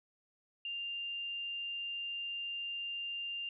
sine tone, 2794 Hz, F7, in tune, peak -37 dBFS, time 0.65-3.49 s, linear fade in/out 2 ms, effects none

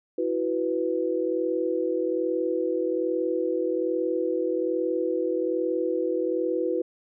sine chord, E suspended second, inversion none, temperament just, 329.6 / 370.8 / 494.4 Hz, E4 / F#4 / B4, 0 / +4 / +2 cents, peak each -28 / -28 / -27 dBFS, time 0.18-6.82 s, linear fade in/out 5 ms, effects none

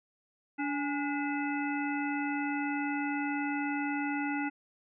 harmonic tone with a mistuned harmonic, 289 Hz, D4, 28 cents flat, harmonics 1 / 3 / 5 / 7 / 9, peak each -32 / -37 / -39 / -40 / -42 dBFS, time 0.58-4.5 s, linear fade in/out 20 ms, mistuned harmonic 3, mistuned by -75 cents, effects none

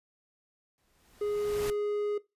pink noise with exponential growth, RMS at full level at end -36 dBFS, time 0.78-1.7 s, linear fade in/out 0 ms, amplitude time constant 200 ms
triangle tone, 415 Hz, G#4, 1 cent flat, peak -26 dBFS, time 1.21-2.18 s, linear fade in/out 5 ms
effects noise-tail reverb RT60 0.2 s tail -18 dB re dry + resampled to 32000 Hz

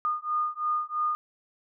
sine beating tone pair, 1221 / 1224 Hz, D#6 / D#6, -33 / -29 cents, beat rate 3 Hz, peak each -29 dBFS, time 0.05-1.15 s, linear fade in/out 0 ms, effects none

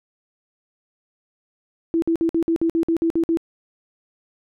sine tone bursts, 330.7 Hz, E4, 6 cents sharp, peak -16 dBFS, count 11, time 1.94-3.372 s, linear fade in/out 0 ms, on 82 ms, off 53 ms, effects none

